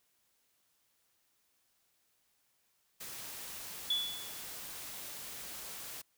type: noise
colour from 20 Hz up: white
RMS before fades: -45 dBFS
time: 3-6.02 s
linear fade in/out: 10 ms
type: tone with exponential decay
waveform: sine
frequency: 3429 Hz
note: A7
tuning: 45 cents flat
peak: -27 dBFS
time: 3.9-4.55 s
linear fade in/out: 5 ms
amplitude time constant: 140 ms
effects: white hiss -75 dBFS RMS until 6.17 s